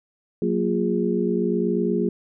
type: tone cluster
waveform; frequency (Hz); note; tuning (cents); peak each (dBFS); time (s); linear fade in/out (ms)
sine; 183.5 / 231.6 / 352.7 / 413.5; F#3 / A#3 / F4 / G#4; -14 / -11 / +17 / -8; -25; 0.42-2.09; 2
effects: none